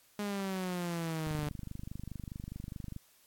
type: exponential sweep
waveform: sawtooth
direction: down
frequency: 207.7 to 146.83 Hz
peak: -30 dBFS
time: 0.19-1.49 s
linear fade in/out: 2 ms
type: click train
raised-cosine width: 5 ms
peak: -29 dBFS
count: 43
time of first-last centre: 1.27-2.964 s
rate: 24.8 Hz
effects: white hiss -65 dBFS RMS until 3.26 s + AAC 64 kbps